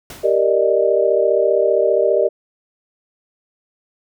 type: noise with exponential decay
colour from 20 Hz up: pink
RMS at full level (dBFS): -32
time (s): 0.1-0.53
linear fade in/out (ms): 2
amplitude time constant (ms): 92
type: chord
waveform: sine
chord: Eb major seventh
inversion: first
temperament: equal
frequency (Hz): 392 / 466.2 / 587.3 / 622.3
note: G4 / Bb4 / D5 / Eb5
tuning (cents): 0 / 0 / 0 / 0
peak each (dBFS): -18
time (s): 0.23-2.29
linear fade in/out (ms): 20
effects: none